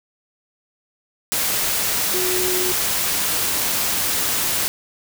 sine tone in noise, 365.7 Hz, F#4, 20 cents flat, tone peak -23 dBFS, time 2.14-2.72 s, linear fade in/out 0 ms, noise white, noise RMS -21 dBFS, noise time 1.32-4.68 s, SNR -5 dB, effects none

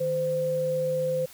sine tone pair together, 155.56 / 515.6 Hz, D#3 / C5, 0 / -26 cents, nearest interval octave + major sixth, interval 2074 cents, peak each -34 / -24 dBFS, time 0-1.26 s, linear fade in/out 10 ms, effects white hiss -49 dBFS RMS until 1.33 s

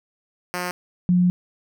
5% pulse / sine tone pair in turn, 178.9 / 178.9 Hz, F3 / F3, +42 / +42 cents, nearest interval unison, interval 0 cents, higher neither, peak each -14 dBFS, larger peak neither, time 0.54-0.71 / 1.09-1.3 s, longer second, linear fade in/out 0 ms, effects none

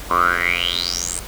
10% pulse tone with band-pass filter sweep, 87.31 Hz, F2, in tune, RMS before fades -20 dBFS, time 0.1-1.2 s, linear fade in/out 10 ms, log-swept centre 1000 to 9000 Hz, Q 8.7, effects added 50 Hz sine -35 dBFS peak until 1.27 s + pink hiss -35 dBFS RMS until 1.27 s

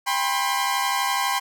sawtooth tone cluster, 796 / 992 / 1064 Hz, G5 / B5 / C6, +26 / +7 / +29 cents, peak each -22 dBFS, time 0.06-1.4 s, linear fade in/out 20 ms, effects none

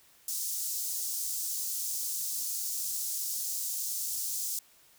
pink high-pass noise, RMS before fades -34 dBFS, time 0.28-4.59 s, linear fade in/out 2 ms, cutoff 5800 Hz, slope 24 dB/octave, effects white hiss -61 dBFS RMS until 4.98 s

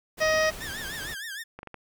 pink noise, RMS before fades -40 dBFS, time 0.17-1.15 s, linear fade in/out 20 ms
harmonic tone, 628 Hz, D#5, 16 cents sharp, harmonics 1 / 2 / 3 / 4 / 5 / 6 / 7 / 8 / 9 / 10, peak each -23 / -31 / -26 / -35 / -40 / -41 / -45 / -36 / -36 / -48 dBFS, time 0.2-0.51 s, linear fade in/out 20 ms
sawtooth tone with vibrato, 1700 Hz, G#6, 40 cents sharp, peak -31 dBFS, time 0.6-1.44 s, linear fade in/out 20 ms, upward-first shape triangle, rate 6.5 Hz, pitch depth 170 cents each way
clicks, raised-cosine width 0.5 ms, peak -25 dBFS, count 4, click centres 1.59 / 1.631 / 1.673 / 1.743 s
effects none

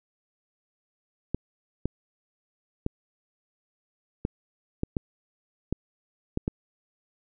clicks, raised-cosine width 3 ms, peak -13 dBFS, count 9, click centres 1.346 / 1.856 / 2.864 / 4.251 / 4.834 / 4.968 / 5.726 / 6.374 / 6.479 s, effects none

